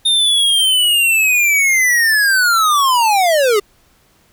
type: linear sweep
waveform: square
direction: down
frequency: 3666 to 392 Hz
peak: -11 dBFS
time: 0.05-3.6 s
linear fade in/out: 10 ms
effects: pink hiss -54 dBFS RMS until 4.32 s